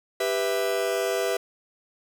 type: chord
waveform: 45% pulse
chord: E minor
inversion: first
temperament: just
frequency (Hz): 395.6 / 494.4 / 659.3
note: G4 / B4 / E5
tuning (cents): +16 / +2 / 0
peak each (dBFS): -28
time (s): 0.2-1.37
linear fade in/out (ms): 5
effects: none